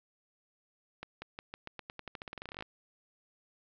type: accelerating click train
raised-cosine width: 0.3 ms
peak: -25 dBFS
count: 23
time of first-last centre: 1.03-2.624 s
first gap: 190 ms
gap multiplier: 0.89
effects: low-pass 5000 Hz 12 dB/octave + 11-bit